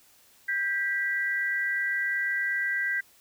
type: tone pair together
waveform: sine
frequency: 1587.2 / 1959 Hz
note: G6 / B6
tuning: +21 / -15 cents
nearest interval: major third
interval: 364 cents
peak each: -28 dBFS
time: 0.48-3.01 s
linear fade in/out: 10 ms
effects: white hiss -59 dBFS RMS until 3.2 s